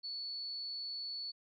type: tone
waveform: sine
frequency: 4435 Hz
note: C#8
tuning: in tune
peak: -39 dBFS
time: 0.03-1.32 s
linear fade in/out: 20 ms
effects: Opus 48 kbps